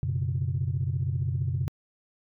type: chord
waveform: sine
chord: F# suspended fourth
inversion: none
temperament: equal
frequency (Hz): 92.5 / 123.47 / 138.59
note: F#2 / B2 / C#3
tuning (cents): 0 / 0 / 0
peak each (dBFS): -29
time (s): 0.03-1.68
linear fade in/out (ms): 0
effects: tanh soft clip ceiling -18 dBFS